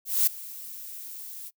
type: noise with ADSR envelope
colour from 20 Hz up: violet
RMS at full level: -20 dBFS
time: 0.05-1.51 s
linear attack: 220 ms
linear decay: 6 ms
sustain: -20 dB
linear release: 35 ms
effects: noise-tail reverb RT60 0.1 s tail -25 dB re dry